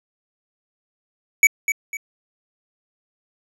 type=tone with echo; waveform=square; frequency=2274 Hz; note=C#7; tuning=44 cents sharp; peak=-9 dBFS; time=1.43-1.47 s; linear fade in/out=2 ms; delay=250 ms; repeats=2; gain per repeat=-9 dB; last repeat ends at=1.97 s; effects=low-pass 12000 Hz 12 dB/octave